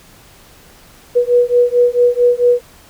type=beating tone pair; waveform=sine; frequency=484.5 / 489 Hz; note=B4 / B4; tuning=-33 / -17 cents; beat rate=4.5 Hz; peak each=-12 dBFS; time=1.15-2.61 s; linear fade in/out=20 ms; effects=pink hiss -44 dBFS RMS until 2.89 s